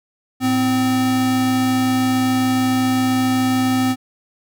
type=tone pair together; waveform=square; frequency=108.3 / 257.6 Hz; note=A2 / C4; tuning=-27 / -27 cents; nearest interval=octave + minor third; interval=1500 cents; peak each=-27 / -16 dBFS; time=0.4-3.96 s; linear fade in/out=50 ms; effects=none